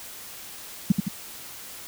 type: tone with echo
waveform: sine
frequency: 194.5 Hz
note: G3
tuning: 13 cents flat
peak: -12 dBFS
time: 0.9-0.92 s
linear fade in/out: 5 ms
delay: 82 ms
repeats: 2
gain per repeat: -5 dB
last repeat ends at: 1.084 s
effects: white hiss -41 dBFS RMS until 1.87 s